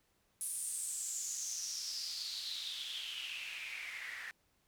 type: noise with band-pass filter sweep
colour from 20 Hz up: white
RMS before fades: -42 dBFS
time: 0.41-4.31 s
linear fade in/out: 0 ms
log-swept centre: 10000 to 1800 Hz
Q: 6.4
effects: pink hiss -75 dBFS RMS until 4.67 s